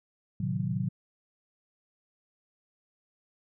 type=chord; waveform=sine; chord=A diminished seventh; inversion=none; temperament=equal with one note detuned; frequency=111.6 / 130.81 / 155.56 / 185 Hz; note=A2 / C3 / Eb3 / Gb3; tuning=+25 / 0 / 0 / 0 cents; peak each=-34 / -33 / -34 / -32 dBFS; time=0.4-0.89 s; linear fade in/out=5 ms; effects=none